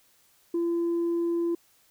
sine tone, 340 Hz, F4, 46 cents flat, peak -22 dBFS, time 0.54-1.55 s, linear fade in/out 5 ms, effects tanh soft clip ceiling -22 dBFS + white hiss -63 dBFS RMS until 1.9 s

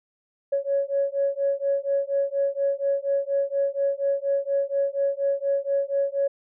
sine beating tone pair, 554.4 / 558.6 Hz, C#5 / C#5, 0 / +13 cents, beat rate 4.2 Hz, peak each -24 dBFS, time 0.52-6.28 s, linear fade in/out 10 ms, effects tanh soft clip ceiling -14 dBFS

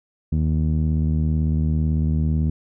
sawtooth tone with low-pass filter, 78 Hz, D#2, 5 cents sharp, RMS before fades -20 dBFS, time 0.32-2.5 s, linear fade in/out 5 ms, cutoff 200 Hz, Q 2.2, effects none

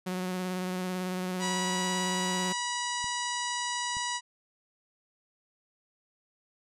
sawtooth tone with vibrato, 183.4 Hz, F#3, 15 cents flat, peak -27 dBFS, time 0.06-2.53 s, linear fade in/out 10 ms, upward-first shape square, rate 18 Hz, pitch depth 16 cents each way
harmonic tone, 972 Hz, B5, 28 cents flat, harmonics 1 / 2 / 3 / 4 / 5 / 6 / 7 / 8 / 9, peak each -34 / -37 / -39 / -40 / -41 / -42 / -42 / -43 / -44 dBFS, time 1.39-4.21 s, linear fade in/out 50 ms
clicks, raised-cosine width 5 ms, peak -34 dBFS, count 2, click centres 3.043 / 3.969 s
effects resampled to 32000 Hz

